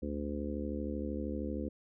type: harmonic tone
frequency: 72.9 Hz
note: D2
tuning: 12 cents flat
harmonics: 1 / 3 / 4 / 5 / 6 / 7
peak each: -40 / -39 / -40 / -44 / -47 / -43 dBFS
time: 0.02-1.69 s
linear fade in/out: 10 ms
effects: none